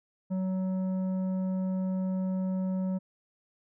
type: tone with tanh clipping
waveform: sine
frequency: 187.2 Hz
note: F#3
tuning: 20 cents sharp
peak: -29 dBFS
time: 0.3-2.99 s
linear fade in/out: 20 ms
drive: 9 dB
effects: none